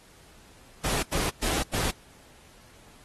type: noise bursts at uneven times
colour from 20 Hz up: pink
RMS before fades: -28 dBFS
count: 4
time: 0.84-1.03 / 1.12-1.3 / 1.42-1.63 / 1.73-1.91 s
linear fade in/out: 10 ms
effects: pink hiss -55 dBFS RMS until 3.04 s + AAC 32 kbps